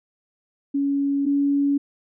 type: tone pair in turn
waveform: sine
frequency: 280.1 / 282.4 Hz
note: C#4 / C#4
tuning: +18 / +32 cents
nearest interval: unison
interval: 14 cents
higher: second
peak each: -19 / -17 dBFS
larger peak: second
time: 0.74-1.26 / 1.26-1.78 s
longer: neither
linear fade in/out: 10 ms
effects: none